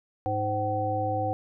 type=harmonic tone with a mistuned harmonic; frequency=103.83 Hz; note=G#2; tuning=in tune; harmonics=1 / 3 / 5 / 7; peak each=-31 / -35 / -31 / -28 dBFS; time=0.26-1.33 s; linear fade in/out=0 ms; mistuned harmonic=7; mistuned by=+76 cents; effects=none